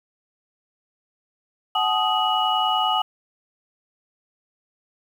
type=tone cluster; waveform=sine; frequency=748 / 858 / 1247 / 2922 Hz; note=F#5 / A5 / D#6 / F#7; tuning=+19 / -44 / +3 / -22 cents; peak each=-24 dBFS; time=1.75-3.02 s; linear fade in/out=5 ms; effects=8-bit